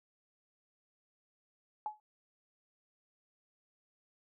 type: tone with exponential decay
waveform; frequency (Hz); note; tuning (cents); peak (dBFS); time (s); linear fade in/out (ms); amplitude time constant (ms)
sine; 850; G#5; +40; -31; 1.86-2; 1; 29
effects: none